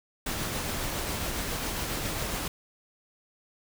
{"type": "noise with tremolo", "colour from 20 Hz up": "pink", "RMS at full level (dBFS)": -31, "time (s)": [0.26, 2.48], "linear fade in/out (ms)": 5, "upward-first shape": "triangle", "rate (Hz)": 7.3, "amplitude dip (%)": 25, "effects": []}